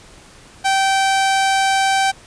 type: tone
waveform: sawtooth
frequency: 776 Hz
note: G5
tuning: 18 cents flat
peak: -10 dBFS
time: 0.64-2.12 s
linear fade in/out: 20 ms
effects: pink hiss -44 dBFS RMS until 2.26 s + resampled to 22050 Hz